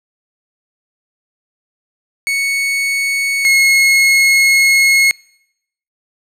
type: tone pair in turn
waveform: 40% pulse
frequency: 2217 / 2169 Hz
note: C#7 / C#7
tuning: 0 / -38 cents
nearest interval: unison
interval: 38 cents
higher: first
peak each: -13 / -7 dBFS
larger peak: second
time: 2.27-3.45 / 3.45-5.11 s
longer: second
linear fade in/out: 0 ms
effects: noise-tail reverb RT60 0.8 s tail -26 dB re dry + low-pass 12000 Hz 12 dB/octave